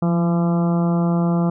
harmonic tone with a mistuned harmonic, 170 Hz, F3, 46 cents flat, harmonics 1 / 2 / 3 / 4 / 5 / 6 / 7 / 8, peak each -16 / -26 / -30 / -29 / -33 / -36 / -34 / -40 dBFS, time 0.02-1.5 s, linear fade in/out 5 ms, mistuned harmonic 1, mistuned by +27 cents, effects none

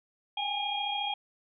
sine tone cluster, 793 / 827 / 2427 / 3262 Hz, G5 / G#5 / D#7 / G#7, +20 / -8 / -44 / -32 cents, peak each -37 / -34 / -39 / -33 dBFS, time 0.37-1.14 s, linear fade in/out 5 ms, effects none

